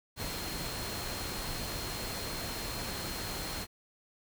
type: tone in noise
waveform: sine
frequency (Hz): 4217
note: C8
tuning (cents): +13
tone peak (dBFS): -44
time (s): 0.16-3.67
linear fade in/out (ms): 50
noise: pink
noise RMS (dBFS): -38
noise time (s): 0.16-3.67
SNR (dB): -9
effects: none